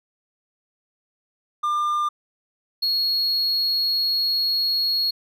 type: tone pair in turn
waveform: triangle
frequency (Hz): 1199 / 4317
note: D6 / C#8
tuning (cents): +36 / -47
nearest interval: octave + minor seventh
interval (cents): 2217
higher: second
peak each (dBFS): -18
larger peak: neither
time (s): 1.63-2.09 / 2.82-5.11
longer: second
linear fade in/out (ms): 10
effects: none